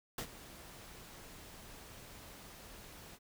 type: noise with ADSR envelope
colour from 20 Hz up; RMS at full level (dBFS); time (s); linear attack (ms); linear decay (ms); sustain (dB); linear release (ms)
pink; -38; 0.18-3.19; 4; 76; -15; 49
effects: none